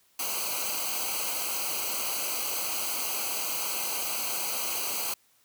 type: noise with comb filter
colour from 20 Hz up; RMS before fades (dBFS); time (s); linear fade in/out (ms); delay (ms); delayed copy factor
white; -31; 0.19-5.14; 5; 0.56; -0.9
effects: white hiss -65 dBFS RMS until 5.44 s + high-pass 60 Hz 12 dB/octave